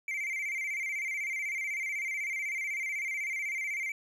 triangle tone with vibrato, 2200 Hz, C#7, 14 cents flat, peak -30 dBFS, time 0.08-3.92 s, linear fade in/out 2 ms, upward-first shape square, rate 16 Hz, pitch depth 78 cents each way, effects none

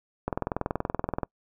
click train, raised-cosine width 1 ms, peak -13 dBFS, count 21, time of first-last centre 0.28-1.232 s, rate 21 Hz, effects noise-tail reverb RT60 0.1 s tail -26 dB re dry

